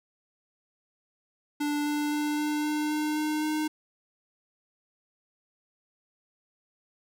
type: tone with pitch steps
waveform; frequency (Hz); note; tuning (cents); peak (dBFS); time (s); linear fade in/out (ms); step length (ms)
square; 293.7 / 295.6 / 297.5 / 299.4 / 301.3 / 303.2 / 305.1 / 307.1; D4 / D4 / D4 / D4 / D4 / D#4 / D#4 / D#4; 0 / +11 / +22 / +33 / +44 / -45 / -34 / -23; -27; 1.6-3.68; 10; 260
effects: none